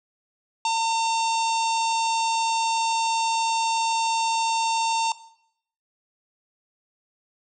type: harmonic tone with a mistuned harmonic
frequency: 907 Hz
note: A#5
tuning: 48 cents flat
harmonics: 1 / 3 / 4 / 5 / 6 / 7 / 8 / 9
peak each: -21 / -31 / -33 / -35 / -37 / -38 / -39 / -40 dBFS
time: 0.65-5.12 s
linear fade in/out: 2 ms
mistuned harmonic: 6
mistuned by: +17 cents
effects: noise-tail reverb RT60 0.7 s tail -17 dB re dry